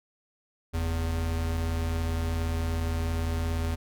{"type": "tone pair together", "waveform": "square", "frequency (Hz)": [45.06, 82.41], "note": ["F#1", "E2"], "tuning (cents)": [-45, 0], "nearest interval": "minor seventh", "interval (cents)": 1045, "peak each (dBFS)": [-34, -28], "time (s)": [0.73, 3.76], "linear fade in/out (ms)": 20, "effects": []}